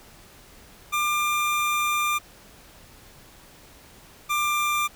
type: tone pair in turn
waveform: 25% pulse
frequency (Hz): 1195 / 1189.1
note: D6 / D6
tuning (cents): +30 / +21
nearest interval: unison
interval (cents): 9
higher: first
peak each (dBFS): -18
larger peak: neither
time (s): 0.92-2.19 / 4.29-4.88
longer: first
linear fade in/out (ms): 20
effects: pink hiss -50 dBFS RMS until 4.95 s